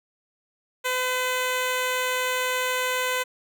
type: tone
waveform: 10% pulse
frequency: 507 Hz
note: B4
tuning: 45 cents sharp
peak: -15 dBFS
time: 0.84-3.24 s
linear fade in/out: 20 ms
effects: none